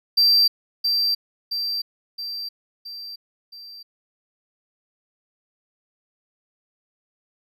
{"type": "tone with echo", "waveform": "triangle", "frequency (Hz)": 4699, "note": "D8", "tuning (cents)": 0, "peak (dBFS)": -12, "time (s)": [0.17, 0.48], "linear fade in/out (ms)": 10, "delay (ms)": 670, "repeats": 5, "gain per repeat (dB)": -5, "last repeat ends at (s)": 3.83, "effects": []}